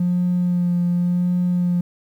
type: tone with vibrato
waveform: triangle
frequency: 176.8 Hz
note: F3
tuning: 22 cents sharp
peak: -13 dBFS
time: 0-1.81 s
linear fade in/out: 5 ms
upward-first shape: sine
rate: 0.9 Hz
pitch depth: 16 cents each way
effects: tanh soft clip ceiling -13 dBFS + 9-bit